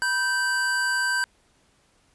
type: tone pair together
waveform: square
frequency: 980 / 1557.2 Hz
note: B5 / G6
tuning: -14 / -12 cents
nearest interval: minor sixth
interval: 802 cents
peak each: -32 / -23 dBFS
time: 0.02-1.24 s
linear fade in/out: 0 ms
effects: pink hiss -63 dBFS RMS until 2.14 s + resampled to 24000 Hz